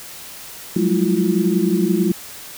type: tone cluster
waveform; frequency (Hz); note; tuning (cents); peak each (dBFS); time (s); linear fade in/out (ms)
sine; 180.5 / 191.7 / 210.1 / 328.1 / 354.2; F#3 / G3 / G#3 / E4 / F4; -43 / -38 / +20 / -8 / +24; -21; 0.76-2.12; 5
effects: white hiss -36 dBFS RMS until 2.57 s